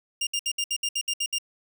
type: tone bursts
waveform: 20% pulse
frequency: 2805 Hz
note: F7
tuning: 7 cents sharp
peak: -20 dBFS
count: 10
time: 0.21-1.385 s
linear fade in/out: 5 ms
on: 59 ms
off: 65 ms
effects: none